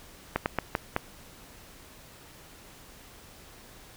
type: slowing click train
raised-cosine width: 0.5 ms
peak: -10 dBFS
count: 5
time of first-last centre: 0.36-0.964 s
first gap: 99 ms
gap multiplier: 1.29
effects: pink hiss -51 dBFS RMS until 3.96 s